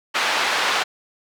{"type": "band-pass noise", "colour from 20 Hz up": "pink", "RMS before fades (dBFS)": -21, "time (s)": [0.14, 0.84], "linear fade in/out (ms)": 20, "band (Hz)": [840, 3900], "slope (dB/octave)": 12, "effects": []}